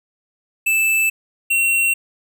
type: tone pair in turn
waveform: square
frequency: 2637 / 2730 Hz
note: E7 / F7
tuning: 0 / -40 cents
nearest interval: minor second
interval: 60 cents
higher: second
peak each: -15 dBFS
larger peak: neither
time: 0.66-1.1 / 1.5-1.94 s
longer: neither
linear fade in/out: 10 ms
effects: none